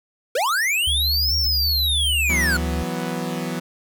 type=linear two-way sweep; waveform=square; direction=up then down; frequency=440.3 to 5588 to 1400 Hz; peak=-19 dBFS; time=0.35-2.57 s; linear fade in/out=5 ms; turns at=1.36 s
type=tone with vibrato; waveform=sine; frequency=72.4 Hz; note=D2; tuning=24 cents flat; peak=-23 dBFS; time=0.87-2.83 s; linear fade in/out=5 ms; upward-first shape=sine; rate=6.4 Hz; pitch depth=40 cents each way
type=chord; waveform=sawtooth; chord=E suspended second; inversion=none; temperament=equal; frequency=164.81 / 185 / 246.9 Hz; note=E3 / F#3 / B3; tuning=0 / 0 / 0 cents; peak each=-25 dBFS; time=2.29-3.6 s; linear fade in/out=10 ms
effects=none